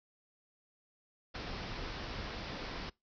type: low-pass noise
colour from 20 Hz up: pink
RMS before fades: -42 dBFS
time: 1.34-2.9 s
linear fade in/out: 10 ms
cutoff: 5500 Hz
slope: 96 dB/octave
effects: noise-tail reverb RT60 0.2 s tail -23 dB re dry